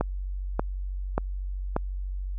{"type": "click train", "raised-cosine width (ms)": 1, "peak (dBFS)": -10, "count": 4, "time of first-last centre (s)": [0.01, 1.764], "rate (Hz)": 1.71, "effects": ["added 47 Hz sine -29 dBFS peak until 2.38 s"]}